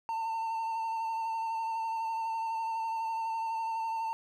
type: tone with vibrato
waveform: triangle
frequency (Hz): 901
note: A5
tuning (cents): +41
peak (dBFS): -29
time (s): 0.09-4.13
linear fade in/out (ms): 0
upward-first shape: square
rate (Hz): 12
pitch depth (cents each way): 18
effects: none